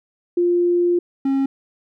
sine / triangle tone pair in turn, 350 / 271.4 Hz, F4 / C#4, +4 / -36 cents, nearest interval major third, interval 440 cents, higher first, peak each -14 dBFS, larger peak neither, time 0.37-0.99 / 1.25-1.46 s, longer first, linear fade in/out 5 ms, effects none

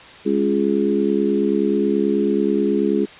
harmonic tone with a mistuned harmonic, 69.3 Hz, C#2, in tune, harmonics 3 / 4 / 5 / 6, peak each -21 / -22 / -21 / -21 dBFS, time 0.25-3.06 s, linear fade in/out 20 ms, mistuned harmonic 3, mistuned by -19 cents, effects white hiss -41 dBFS RMS until 3.19 s + resampled to 8000 Hz

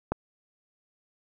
click, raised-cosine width 1 ms, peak -12 dBFS, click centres 0.12 s, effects none

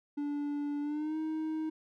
triangle tone with pitch glide, 290 to 314.4 Hz, D4 to D#4, -22 to +18 cents, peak -30 dBFS, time 0.17-1.7 s, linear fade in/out 10 ms, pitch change +140 cents, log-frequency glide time 0.81-1.17 s, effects none

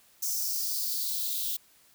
violet noise with high-pass filter sweep, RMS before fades -31 dBFS, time 0.22-1.57 s, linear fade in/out 10 ms, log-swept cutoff 5900 to 3400 Hz, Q 4.5, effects white hiss -61 dBFS RMS until 1.94 s

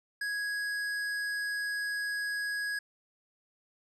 sine tone with hard clipping, 1661.2 Hz, G#6, in tune, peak -33 dBFS, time 0.21-2.79 s, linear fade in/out 5 ms, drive 11 dB, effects none

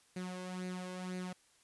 sawtooth tone with flanger, 182.8 Hz, F#3, 21 cents flat, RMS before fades -42 dBFS, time 0.16-1.33 s, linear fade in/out 5 ms, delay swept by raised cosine 0.45 to 1.95 ms, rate 2 Hz, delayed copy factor +0.6, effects white hiss -68 dBFS RMS until 1.63 s + resampled to 24000 Hz

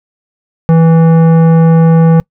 triangle tone with tanh clipping, 163.9 Hz, E3, 10 cents flat, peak -5 dBFS, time 0.69-2.2 s, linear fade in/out 0 ms, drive 18 dB, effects noise-tail reverb RT60 0.1 s tail -26 dB re dry

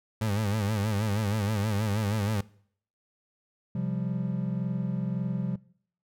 30% pulse tone with vibrato, 104.8 Hz, G#2, 16 cents sharp, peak -23 dBFS, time 0.21-2.41 s, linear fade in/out 5 ms, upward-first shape sine, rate 6.3 Hz, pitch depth 100 cents each way
triangle chord, C suspended fourth, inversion none, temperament just, 130.81 / 174.42 / 196.22 Hz, C3 / F3 / G3, 0 / -2 / +2 cents, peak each -30 / -29 / -31 dBFS, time 3.75-5.56 s, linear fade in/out 5 ms
effects noise-tail reverb RT60 0.6 s tail -22 dB re dry

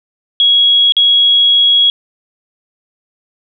sine tone with dropouts, 3322 Hz, G#7, in tune, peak -6 dBFS, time 0.4-1.9 s, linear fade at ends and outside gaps 1 ms, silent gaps 0.922-0.967 s, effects none

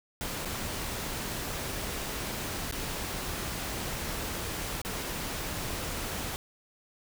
pink noise with dropouts, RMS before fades -35 dBFS, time 0.21-6.36 s, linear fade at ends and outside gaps 0 ms, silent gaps 0.45-0.456 / 2.712-2.724 / 4.816-4.849 s, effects none

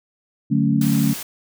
sine chord, D major seventh, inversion none, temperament equal, 146.83 / 185 / 220 / 277.2 Hz, D3 / F#3 / A3 / C#4, 0 / 0 / 0 / 0 cents, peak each -20 / -23 / -19 / -21 dBFS, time 0.5-1.14 s, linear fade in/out 20 ms
white noise, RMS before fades -31 dBFS, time 0.81-1.23 s, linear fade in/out 5 ms
effects none

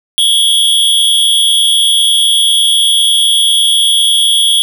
square tone with amplitude modulation, 3337 Hz, G#7, 8 cents sharp, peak -4 dBFS, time 0.18-4.62 s, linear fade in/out 0 ms, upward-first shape sine, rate 228 Hz, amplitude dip 80%, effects none

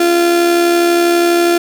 35% pulse tone with amplitude modulation, 344.8 Hz, F4, 22 cents flat, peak -6 dBFS, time 0-1.58 s, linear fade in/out 5 ms, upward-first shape sine, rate 72.3 Hz, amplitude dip 35%, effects none

